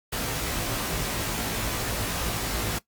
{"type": "noise with comb filter", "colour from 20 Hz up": "pink", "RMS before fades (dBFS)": -29, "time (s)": [0.12, 2.79], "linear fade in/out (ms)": 10, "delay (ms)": 18, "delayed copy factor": 0.85, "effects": ["noise-tail reverb RT60 0.1 s tail -18 dB re dry", "Opus 48 kbps"]}